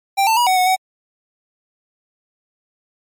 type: tone with pitch steps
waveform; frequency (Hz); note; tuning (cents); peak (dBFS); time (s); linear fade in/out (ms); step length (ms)
square; 786 / 892 / 965 / 747 / 734 / 751; G5 / A5 / B5 / F#5 / F#5 / F#5; +4 / +23 / -40 / +16 / -14 / +26; -13; 0.17-0.764; 20; 99
effects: MP3 96 kbps